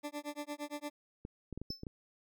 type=tone with tremolo; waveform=20% pulse; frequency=293.7 Hz; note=D4; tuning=in tune; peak=-32 dBFS; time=0.03-0.9 s; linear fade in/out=20 ms; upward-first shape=sine; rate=8.7 Hz; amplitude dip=100%
type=clicks; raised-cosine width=3 ms; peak=-29 dBFS; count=7; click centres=1.251 / 1.527 / 1.576 / 1.616 / 1.704 / 1.834 / 1.868 s
type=tone with exponential decay; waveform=triangle; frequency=5274 Hz; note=E8; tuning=in tune; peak=-35 dBFS; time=1.7-1.84 s; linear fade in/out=5 ms; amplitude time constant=30 ms
effects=none